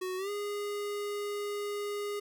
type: tone with pitch glide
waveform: square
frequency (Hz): 370.1 to 410.7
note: F#4 to G#4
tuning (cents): 0 to -19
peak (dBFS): -34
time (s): 0.01-2.2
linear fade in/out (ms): 10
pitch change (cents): +181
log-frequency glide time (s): 0.17-0.3
effects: none